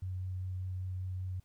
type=tone with vibrato; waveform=sine; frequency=92.5 Hz; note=F#2; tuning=in tune; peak=-35 dBFS; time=0.02-1.4 s; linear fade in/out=5 ms; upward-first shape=sine; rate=5.1 Hz; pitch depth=9 cents each way; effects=pink hiss -73 dBFS RMS until 1.44 s